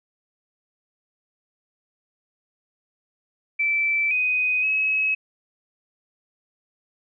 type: tone with pitch steps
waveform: sine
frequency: 2326 / 2501 / 2564 Hz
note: D7 / D#7 / E7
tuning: -17 / +8 / -49 cents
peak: -19 dBFS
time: 3.59-5.15 s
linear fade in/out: 10 ms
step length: 520 ms
effects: none